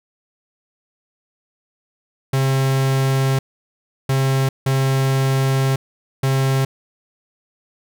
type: tone bursts at uneven times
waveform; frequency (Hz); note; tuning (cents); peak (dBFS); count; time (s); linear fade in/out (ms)
45% pulse; 134.1; C3; +43; -15; 4; 2.33-3.39 / 4.09-4.49 / 4.66-5.76 / 6.23-6.65; 5
effects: none